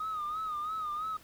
sine tone with vibrato, 1244.5 Hz, D#6, in tune, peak -31 dBFS, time 0-1.17 s, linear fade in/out 5 ms, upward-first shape sine, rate 3 Hz, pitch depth 75 cents each way, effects tanh soft clip ceiling -30 dBFS + pink hiss -57 dBFS RMS until 1.23 s

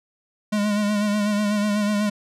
square tone with vibrato, 207.7 Hz, G#3, in tune, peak -20 dBFS, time 0.52-2.1 s, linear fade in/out 10 ms, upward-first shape sine, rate 8.1 Hz, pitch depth 39 cents each way, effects low-pass 10000 Hz 12 dB/octave

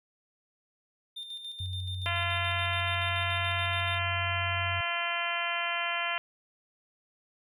triangle tone with tremolo, 3610 Hz, A7, 44 cents sharp, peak -35 dBFS, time 1.16-3.99 s, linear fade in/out 10 ms, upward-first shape square, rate 7 Hz, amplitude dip 50%
sine tone with pitch glide, 92.5 to 93.2 Hz, F#2 to F#2, 0 to +13 cents, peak -33 dBFS, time 1.6-4.81 s, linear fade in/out 5 ms, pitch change +13 cents, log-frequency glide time 2.89-3.41 s
harmonic tone, 343.4 Hz, F4, 29 cents flat, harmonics 2 / 3 / 4 / 5 / 6 / 7 / 8 / 9, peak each -37 / -37 / -37 / -37 / -37 / -37 / -37 / -37 dBFS, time 2.06-6.18 s, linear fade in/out 0 ms
effects none

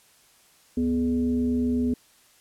sine tone with frequency modulation, 247 Hz, B3, in tune, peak -21 dBFS, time 0.77-1.94 s, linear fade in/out 5 ms, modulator 174 Hz, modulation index 0.55, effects white hiss -58 dBFS RMS until 2.4 s + low-pass 12000 Hz 12 dB/octave

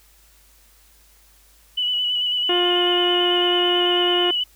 sine tone with vibrato, 2960 Hz, F#7, in tune, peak -19 dBFS, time 1.77-4.44 s, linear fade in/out 10 ms, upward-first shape square, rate 9.1 Hz, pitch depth 20 cents each way
harmonic tone, 354.1 Hz, F4, 24 cents sharp, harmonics 1 / 2 / 3 / 4 / 5 / 6 / 7 / 8 / 9 / 10, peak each -20 / -26 / -30 / -32 / -34 / -36 / -37 / -38 / -39 / -40 dBFS, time 2.49-4.31 s, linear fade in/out 5 ms
effects added 51 Hz sine -55 dBFS peak until 4.55 s + white hiss -55 dBFS RMS until 4.55 s

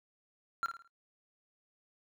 triangle tone with echo, 1372 Hz, F6, 31 cents flat, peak -27 dBFS, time 0.63-0.66 s, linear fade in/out 0 ms, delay 54 ms, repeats 4, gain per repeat -8 dB, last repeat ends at 0.876 s, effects noise-tail reverb RT60 0.1 s tail -21 dB re dry

